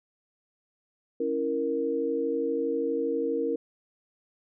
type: chord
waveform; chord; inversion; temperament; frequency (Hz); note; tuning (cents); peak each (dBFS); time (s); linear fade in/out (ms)
sine; A# diminished; first; equal; 277.2 / 329.6 / 466.2; C#4 / E4 / A#4; 0 / 0 / 0; -32 / -32 / -27; 1.2-3.56; 5
effects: none